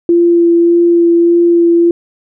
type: tone with vibrato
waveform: sine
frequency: 341.7 Hz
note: F4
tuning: 38 cents flat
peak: -5 dBFS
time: 0.09-1.91 s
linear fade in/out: 2 ms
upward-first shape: sine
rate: 1.7 Hz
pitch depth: 11 cents each way
effects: none